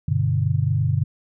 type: chord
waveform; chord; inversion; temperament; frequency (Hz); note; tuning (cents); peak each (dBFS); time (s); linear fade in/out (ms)
sine; G major; none; equal; 98 / 123.47 / 146.83; G2 / B2 / D3; 0 / 0 / 0; -22; 0.08-1.04; 5
effects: none